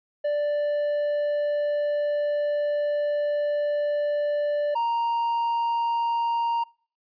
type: tone pair in turn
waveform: triangle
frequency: 587.3 / 932.3 Hz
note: D5 / A#5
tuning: 0 / 0 cents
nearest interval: minor sixth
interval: 800 cents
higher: second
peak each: -20 dBFS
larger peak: neither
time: 0.24-4.75 / 4.75-6.64 s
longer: first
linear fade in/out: 10 ms
effects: noise-tail reverb RT60 0.5 s tail -26 dB re dry + resampled to 11025 Hz